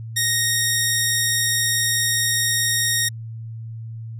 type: tone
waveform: 10% pulse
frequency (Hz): 1864.7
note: A#6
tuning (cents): 0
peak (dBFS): -9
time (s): 0.16-3.09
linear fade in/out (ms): 10
effects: added 113 Hz sine -30 dBFS peak until 4.19 s